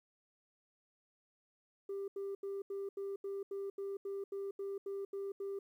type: tone bursts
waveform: sine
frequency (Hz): 395.1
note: G4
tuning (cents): +14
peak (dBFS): -36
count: 14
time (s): 1.89-5.59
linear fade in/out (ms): 5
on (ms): 190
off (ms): 80
effects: tanh soft clip ceiling -36 dBFS + 12-bit